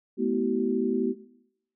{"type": "tone cluster", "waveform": "sine", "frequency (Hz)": [215.2, 247.1, 326, 381.3], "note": ["A3", "B3", "E4", "G4"], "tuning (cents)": [-38, 1, -19, -48], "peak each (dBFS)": [-29, -27, -32, -27], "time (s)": [0.17, 1.15], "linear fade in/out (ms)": 50, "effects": ["noise-tail reverb RT60 0.8 s tail -18 dB re dry"]}